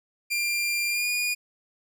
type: tone with pitch glide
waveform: sawtooth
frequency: 2387 to 2441 Hz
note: D7 to D#7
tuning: +28 to -34 cents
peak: -21 dBFS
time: 0.3-1.35 s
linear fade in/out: 20 ms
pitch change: +38 cents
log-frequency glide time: 0.88-1.09 s
effects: none